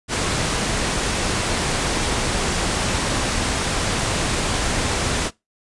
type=low-pass noise; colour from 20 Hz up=pink; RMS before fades=-22 dBFS; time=0.08-5.31 s; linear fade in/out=50 ms; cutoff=10000 Hz; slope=48 dB/octave; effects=noise-tail reverb RT60 0.2 s tail -22 dB re dry + resampled to 24000 Hz